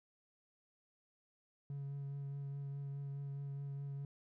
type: tone with vibrato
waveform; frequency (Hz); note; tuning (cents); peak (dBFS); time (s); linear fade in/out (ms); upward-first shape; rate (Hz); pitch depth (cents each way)
triangle; 140; C#3; +18; -38; 1.7-4.05; 2; triangle; 4.8; 17
effects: tanh soft clip ceiling -35 dBFS